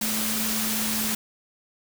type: tone in noise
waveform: sine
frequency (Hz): 218.1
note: A3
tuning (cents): -15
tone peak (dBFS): -30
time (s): 0.01-1.15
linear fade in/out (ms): 5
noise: white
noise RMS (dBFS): -27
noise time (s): 0.01-1.15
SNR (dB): -6
effects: none